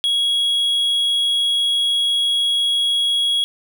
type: tone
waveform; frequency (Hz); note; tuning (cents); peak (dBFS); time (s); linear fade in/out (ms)
triangle; 3322; G#7; 0; -14; 0.04-3.44; 0
effects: none